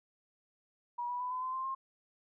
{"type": "tone with pitch steps", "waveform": "sine", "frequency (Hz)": [963, 979.3, 995.8, 1012.6, 1029.7, 1047.1, 1064.8], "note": ["B5", "B5", "B5", "B5", "C6", "C6", "C6"], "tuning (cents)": [-44, -15, 14, 43, -28, 1, 30], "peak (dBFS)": -34, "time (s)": [0.98, 1.75], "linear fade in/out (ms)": 10, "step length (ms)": 110, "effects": []}